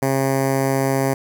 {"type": "tone with notch filter", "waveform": "10% pulse", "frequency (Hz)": 135, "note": "C#3", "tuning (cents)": -45, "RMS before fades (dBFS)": -19, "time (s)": [0.02, 1.14], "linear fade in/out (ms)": 5, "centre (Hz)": 3400, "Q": 0.84, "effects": []}